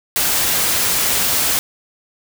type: noise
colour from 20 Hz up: white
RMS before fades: -17 dBFS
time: 0.16-1.59 s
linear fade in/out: 0 ms
effects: none